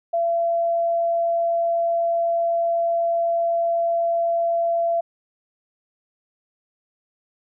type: tone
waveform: sine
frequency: 677 Hz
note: E5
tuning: 46 cents sharp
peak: -18 dBFS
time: 0.13-5.01 s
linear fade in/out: 10 ms
effects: none